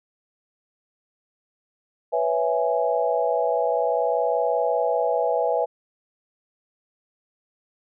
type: chord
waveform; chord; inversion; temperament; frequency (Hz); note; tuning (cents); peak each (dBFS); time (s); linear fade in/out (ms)
sine; C# minor seventh; third; equal; 493.9 / 554.4 / 659.3 / 830.6; B4 / C#5 / E5 / G#5; 0 / 0 / 0 / 0; -24 / -27 / -24 / -26; 2.12-5.66; 20
effects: none